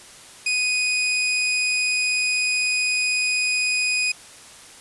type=tone; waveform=sawtooth; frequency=2489 Hz; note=D#7; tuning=in tune; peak=-16 dBFS; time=0.46-4.12 s; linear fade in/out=5 ms; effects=white hiss -44 dBFS RMS until 4.8 s + resampled to 24000 Hz